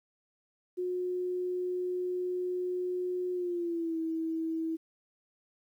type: tone with pitch glide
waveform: sine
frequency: 361.9 to 324.3 Hz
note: F#4 to E4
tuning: -38 to -28 cents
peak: -30 dBFS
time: 0.77-4.77 s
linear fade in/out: 20 ms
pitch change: -190 cents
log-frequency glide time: 3.33-3.98 s
effects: 11-bit